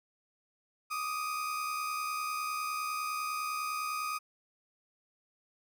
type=tone pair together; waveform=35% pulse; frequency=1174.7 / 1244.6 Hz; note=D6 / D#6; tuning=0 / 0 cents; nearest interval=minor second; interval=100 cents; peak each=-40 / -32 dBFS; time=0.9-4.19 s; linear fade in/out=20 ms; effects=none